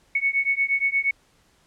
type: beating tone pair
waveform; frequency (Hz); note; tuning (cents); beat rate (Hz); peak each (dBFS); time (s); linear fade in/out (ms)
sine; 2211 / 2219.5; C#7 / C#7; -5 / +2; 8.5; -23; 0.15-1.11; 5
effects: pink hiss -61 dBFS RMS until 1.66 s + low-pass 10000 Hz 12 dB/octave